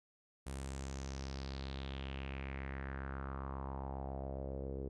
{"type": "tone with low-pass filter sweep", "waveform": "sawtooth", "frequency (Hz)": 67.4, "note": "C#2", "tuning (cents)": -48, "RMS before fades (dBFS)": -43, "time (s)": [0.46, 4.89], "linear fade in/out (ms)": 10, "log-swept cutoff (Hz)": [9600, 420], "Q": 3.8, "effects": []}